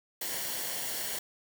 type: noise with comb filter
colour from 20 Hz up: white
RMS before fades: -35 dBFS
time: 0.21-1.19 s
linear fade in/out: 5 ms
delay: 0.8 ms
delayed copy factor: -0.5
effects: none